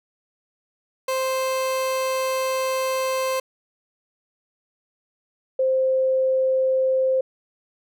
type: tone pair in turn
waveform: 30% pulse / sine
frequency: 523.3 / 523.3 Hz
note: C5 / C5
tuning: 0 / 0 cents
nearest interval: unison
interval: 0 cents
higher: neither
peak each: -19 / -17 dBFS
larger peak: second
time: 1.08-3.4 / 5.59-7.21 s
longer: first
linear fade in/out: 5 ms
effects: none